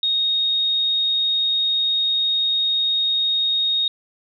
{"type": "tone", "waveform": "sine", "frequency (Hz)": 3729, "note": "A#7", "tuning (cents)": 0, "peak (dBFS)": -17, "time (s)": [0.03, 3.88], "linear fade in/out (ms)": 2, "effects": []}